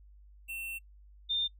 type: tone pair in turn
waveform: square / sine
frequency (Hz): 2700 / 3613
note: E7 / A7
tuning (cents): +41 / +45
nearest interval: perfect fourth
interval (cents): 504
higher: second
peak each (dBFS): -38 / -28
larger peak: second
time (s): 0.48-0.79 / 1.29-1.48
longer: first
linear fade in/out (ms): 20
effects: noise-tail reverb RT60 0.1 s tail -24 dB re dry + added 50 Hz sine -53 dBFS peak until 1.59 s